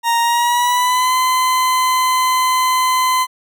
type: tone with pitch glide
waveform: 40% pulse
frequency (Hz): 932.3 to 1022.6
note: A#5 to C6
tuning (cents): 0 to -40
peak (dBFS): -12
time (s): 0.03-3.27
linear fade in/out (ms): 50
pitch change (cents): +160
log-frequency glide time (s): 0.2-1.14
effects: none